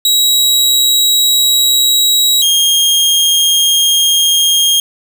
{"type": "tone pair in turn", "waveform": "sawtooth", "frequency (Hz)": [3857, 3233], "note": ["B7", "G#7"], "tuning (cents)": [-42, -47], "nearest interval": "minor third", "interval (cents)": 305, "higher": "first", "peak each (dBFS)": -5, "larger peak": "neither", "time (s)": [[0.05, 2.42], [2.42, 4.8]], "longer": "second", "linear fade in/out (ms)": 2, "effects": []}